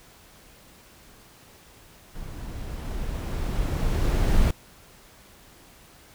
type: noise with level ramp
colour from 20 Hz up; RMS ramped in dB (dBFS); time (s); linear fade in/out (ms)
brown; -37 to -19; 2.15-4.51; 5
effects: pink hiss -52 dBFS RMS until 6.14 s